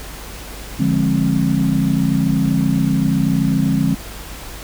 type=chord; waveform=sine; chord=D half-diminished seventh; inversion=none; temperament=equal with one note detuned; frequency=146.83 / 174.61 / 207.7 / 267 Hz; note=D3 / F3 / Ab3 / C4; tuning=0 / 0 / 0 / +35 cents; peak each=-19 dBFS; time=0.79-3.95 s; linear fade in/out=10 ms; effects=added 50 Hz sine -34 dBFS peak until 4.63 s + pink hiss -34 dBFS RMS until 4.63 s